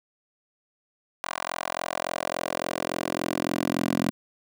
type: tone with high-pass filter sweep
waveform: 10% pulse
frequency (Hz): 43.55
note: F1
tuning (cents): -4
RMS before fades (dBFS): -29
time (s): 1.24-4.11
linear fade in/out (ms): 0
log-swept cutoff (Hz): 950 to 230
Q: 1.8
effects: none